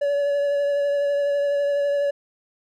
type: tone with vibrato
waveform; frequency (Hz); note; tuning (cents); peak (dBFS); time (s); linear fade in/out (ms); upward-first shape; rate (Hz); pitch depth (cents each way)
triangle; 570; C#5; +48; -17; 0.01-2.11; 10; triangle; 12; 20
effects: none